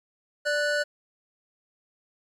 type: tone pair together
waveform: square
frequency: 587.3 / 1479.9 Hz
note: D5 / F#6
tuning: 0 / 0 cents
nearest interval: octave + major third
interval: 1600 cents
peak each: -27 dBFS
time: 0.45-0.84 s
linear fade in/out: 20 ms
effects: low-pass 7000 Hz 12 dB/octave + 10-bit